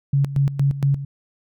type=tone with tremolo; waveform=sine; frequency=139.4 Hz; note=C#3; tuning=10 cents sharp; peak=-14 dBFS; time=0.13-1.05 s; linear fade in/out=5 ms; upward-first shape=square; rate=4.3 Hz; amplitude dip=75%; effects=none